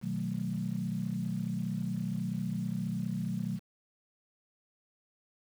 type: chord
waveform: sine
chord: B dominant seventh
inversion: none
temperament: equal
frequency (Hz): 123.47 / 155.56 / 185 / 220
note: B2 / D#3 / F#3 / A3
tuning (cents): 0 / 0 / 0 / 0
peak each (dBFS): -38 / -38 / -34 / -37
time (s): 0.01-3.6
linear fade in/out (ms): 50
effects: tanh soft clip ceiling -21 dBFS + 9-bit